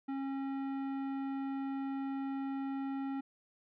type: tone with tanh clipping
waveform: sine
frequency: 272 Hz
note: C#4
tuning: 33 cents flat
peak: -37 dBFS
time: 0.08-3.21 s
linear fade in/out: 10 ms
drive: 14 dB
effects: none